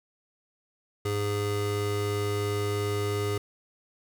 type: tone pair together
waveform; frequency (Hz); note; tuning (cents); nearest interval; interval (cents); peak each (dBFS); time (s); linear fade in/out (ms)
square; 102.83 / 411.3; G#2 / G#4; -17 / -17; 2 octaves; 2400; -30 / -30; 1.05-3.38; 5
effects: none

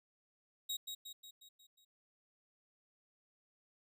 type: tone with echo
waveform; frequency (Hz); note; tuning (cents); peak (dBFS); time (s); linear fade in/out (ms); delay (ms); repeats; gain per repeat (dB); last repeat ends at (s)
sawtooth; 3800; A#7; +33; -34; 0.69-0.77; 10; 180; 6; -5; 1.85
effects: none

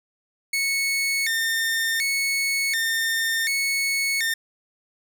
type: tone with vibrato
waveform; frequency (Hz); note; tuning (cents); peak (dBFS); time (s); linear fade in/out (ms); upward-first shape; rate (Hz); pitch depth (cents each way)
sawtooth; 2000; B6; +21; -18; 0.53-4.34; 5; square; 0.68; 170
effects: none

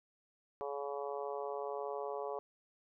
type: harmonic tone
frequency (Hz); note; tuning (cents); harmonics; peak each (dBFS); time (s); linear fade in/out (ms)
141.4; C#3; +35; 3 / 4 / 5 / 6 / 7 / 8; -41 / -43 / -45 / -47 / -48 / -49; 0.61-2.39; 0
effects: none

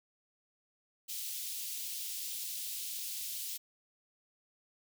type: high-pass noise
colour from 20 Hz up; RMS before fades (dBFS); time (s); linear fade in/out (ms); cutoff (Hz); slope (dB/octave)
white; -40; 1.08-3.58; 20; 2900; 24
effects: none

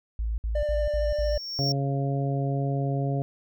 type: tone bursts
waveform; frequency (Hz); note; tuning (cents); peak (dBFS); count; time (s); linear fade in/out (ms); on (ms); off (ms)
sine; 55.3; A1; +9; -25; 5; 0.19-1.376; 0; 190; 59
type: tone with vibrato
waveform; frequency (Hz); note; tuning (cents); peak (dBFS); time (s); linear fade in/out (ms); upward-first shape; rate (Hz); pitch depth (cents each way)
triangle; 594; D5; +20; -23; 0.55-1.38; 5; sine; 13; 15
type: tone with exponential growth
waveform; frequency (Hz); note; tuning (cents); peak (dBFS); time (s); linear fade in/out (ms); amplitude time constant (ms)
triangle; 5490; F8; -31; -23; 0.61-1.72; 2; 240
type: harmonic tone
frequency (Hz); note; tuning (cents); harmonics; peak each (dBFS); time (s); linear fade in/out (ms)
138.3; C#3; -4; 1 / 2 / 3 / 4 / 5; -25 / -33 / -35 / -36 / -35; 1.59-3.22; 0
effects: none

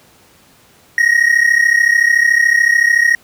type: tone pair together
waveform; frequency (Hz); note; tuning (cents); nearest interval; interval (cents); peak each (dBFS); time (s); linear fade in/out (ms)
triangle; 1864.7 / 1898.4; A#6 / A#6; 0 / +31; unison; 31; -10; 0.98-3.15; 2
effects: pink hiss -48 dBFS RMS until 3.23 s + high-pass 80 Hz 12 dB/octave

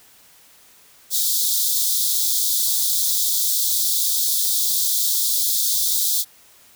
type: high-pass noise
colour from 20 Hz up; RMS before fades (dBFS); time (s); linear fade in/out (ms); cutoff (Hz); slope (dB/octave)
white; -20; 1.1-6.25; 50; 3400; 96
effects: white hiss -51 dBFS RMS until 6.75 s

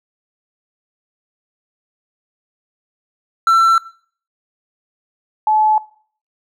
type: tone pair in turn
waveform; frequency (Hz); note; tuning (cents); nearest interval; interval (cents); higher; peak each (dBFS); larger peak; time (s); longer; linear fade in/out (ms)
triangle / sine; 1343 / 860.7; E6 / A5; +32 / -38; minor sixth; 770; first; -7 / -11; first; 3.47-3.78 / 5.47-5.78; neither; 2
effects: noise-tail reverb RT60 0.5 s tail -20 dB re dry

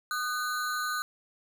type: ring-modulated tone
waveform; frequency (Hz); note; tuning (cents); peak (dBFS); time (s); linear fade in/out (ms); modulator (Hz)
square; 1365; F6; -40; -27; 0.11-1.02; 0; 134
effects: 11-bit

